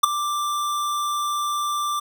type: tone with ADSR envelope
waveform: square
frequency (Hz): 1179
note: D6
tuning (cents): +6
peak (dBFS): -8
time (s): 0.03-2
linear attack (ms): 10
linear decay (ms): 9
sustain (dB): -15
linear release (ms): 10
effects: none